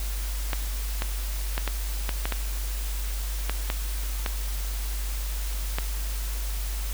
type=clicks; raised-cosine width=0.3 ms; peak=-11 dBFS; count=11; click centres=0.532 / 1.021 / 1.579 / 1.677 / 2.092 / 2.255 / 2.323 / 3.496 / 3.701 / 4.262 / 5.785 s; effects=added 49 Hz sine -27 dBFS peak until 6.93 s + white hiss -38 dBFS RMS until 6.93 s